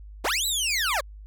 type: linear two-way sweep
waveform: 20% pulse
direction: up then down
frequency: 196 to 4041 to 498.1 Hz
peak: -18 dBFS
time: 0.24-1.01 s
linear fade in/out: 10 ms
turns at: 0.46 s
effects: added 51 Hz sine -40 dBFS peak until 1.26 s